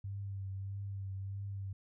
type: tone with vibrato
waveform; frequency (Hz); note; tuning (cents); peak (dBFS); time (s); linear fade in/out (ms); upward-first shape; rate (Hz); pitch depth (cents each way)
sine; 98; G2; 0; -38; 0.04-1.73; 5; triangle; 1.6; 35
effects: none